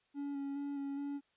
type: tone with vibrato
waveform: triangle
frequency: 281.1 Hz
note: C#4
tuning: 24 cents sharp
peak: -35 dBFS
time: 0.14-1.21 s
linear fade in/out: 50 ms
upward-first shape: square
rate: 2.4 Hz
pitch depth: 16 cents each way
effects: white hiss -75 dBFS RMS until 1.36 s + resampled to 8000 Hz